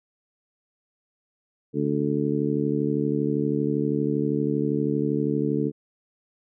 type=harmonic tone; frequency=72.6 Hz; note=D2; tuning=19 cents flat; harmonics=2 / 3 / 4 / 5 / 6; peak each=-28 / -28 / -26 / -31 / -28 dBFS; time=1.73-5.72 s; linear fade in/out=50 ms; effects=none